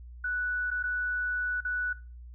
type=tone with dropouts; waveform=sine; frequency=1480 Hz; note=F#6; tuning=in tune; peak=-28 dBFS; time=0.24-1.93 s; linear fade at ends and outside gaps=5 ms; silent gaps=0.705-0.713 / 0.828-0.837 / 1.606-1.649 s; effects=noise-tail reverb RT60 0.3 s tail -18 dB re dry + added 60 Hz sine -43 dBFS peak until 2.34 s